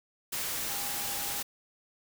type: tone in noise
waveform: sine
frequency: 808 Hz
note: G#5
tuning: 48 cents flat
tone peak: -44 dBFS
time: 0.69-1.41 s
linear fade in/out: 10 ms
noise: white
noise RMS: -34 dBFS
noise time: 0.32-1.43 s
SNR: -13 dB
effects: none